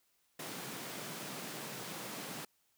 pink high-pass noise, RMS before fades -44 dBFS, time 0.39-2.45 s, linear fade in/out 5 ms, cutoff 130 Hz, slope 48 dB/octave, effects white hiss -75 dBFS RMS until 2.77 s

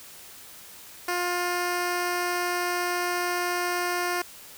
10% pulse tone, 354.1 Hz, F4, 24 cents sharp, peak -17 dBFS, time 1.08-4.22 s, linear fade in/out 5 ms, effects white hiss -46 dBFS RMS until 4.57 s

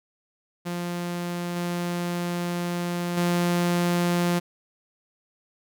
sawtooth tone with level steps, 174.61 Hz, F3, in tune, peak -24 / -22 / -17 dBFS, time 0.65-4.4 s, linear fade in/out 20 ms, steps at 1.56 / 3.17 s, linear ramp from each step 5 ms, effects none

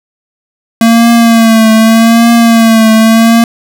square tone with vibrato, 227.1 Hz, A#3, 45 cents flat, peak -3 dBFS, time 0.81-3.44 s, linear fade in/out 2 ms, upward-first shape triangle, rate 0.83 Hz, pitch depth 55 cents each way, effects none

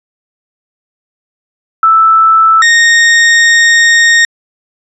sine / 40% pulse tone pair in turn, 1318.5 / 1853.4 Hz, E6 / A#6, 0 / -10 cents, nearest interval tritone, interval 590 cents, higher second, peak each -3 dBFS, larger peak neither, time 1.83-2.62 / 2.62-4.25 s, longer second, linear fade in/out 2 ms, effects resampled to 22050 Hz

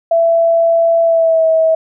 sine tone with pitch glide, 667 to 645 Hz, E5 to E5, +20 to -38 cents, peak -8 dBFS, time 0.11-1.75 s, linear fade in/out 5 ms, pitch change -58 cents, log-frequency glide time 1.03-1.46 s, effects none

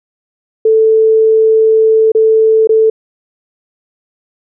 sine tone with dropouts, 441.3 Hz, A4, 5 cents sharp, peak -5 dBFS, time 0.65-2.9 s, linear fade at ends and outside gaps 5 ms, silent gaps 2.119-2.149 / 2.673-2.692 s, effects none

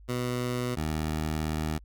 15% pulse tone pair in turn, 123.47 / 77.78 Hz, B2 / D#2, 0 / 0 cents, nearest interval minor sixth, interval 800 cents, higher first, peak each -22 dBFS, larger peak neither, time 0.08-0.76 / 0.76-1.79 s, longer second, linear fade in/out 20 ms, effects added 50 Hz sine -48 dBFS peak until 1.84 s

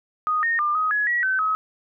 sine tone with pitch steps, 1242 / 1844 / 1198 / 1258 / 1685 / 1922 / 1531 / 1277 Hz, D#6 / A#6 / D6 / D#6 / G#6 / B6 / G6 / D#6, -3 / -19 / +34 / +19 / +25 / -48 / -41 / +45 cents, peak -19 dBFS, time 0.27-1.55 s, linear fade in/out 0 ms, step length 160 ms, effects none

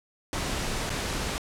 pink noise with dropouts, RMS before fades -30 dBFS, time 0.33-1.38 s, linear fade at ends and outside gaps 0 ms, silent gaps 0.894-0.902 s, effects low-pass 9000 Hz 12 dB/octave

